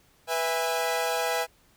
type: chord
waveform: sawtooth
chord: E major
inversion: second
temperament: equal with one note detuned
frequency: 493.9 / 659.3 / 817.8 Hz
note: B4 / E5 / G#5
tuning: 0 / 0 / -27 cents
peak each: -26 dBFS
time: 0.27-1.47 s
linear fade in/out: 50 ms
effects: pink hiss -62 dBFS RMS until 1.76 s